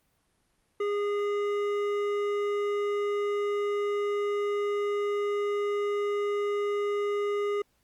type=tone with hard clipping; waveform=sine; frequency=410 Hz; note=G#4; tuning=22 cents flat; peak=-28 dBFS; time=0.8-7.62 s; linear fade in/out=5 ms; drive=11 dB; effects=pink hiss -71 dBFS RMS until 7.83 s + Opus 32 kbps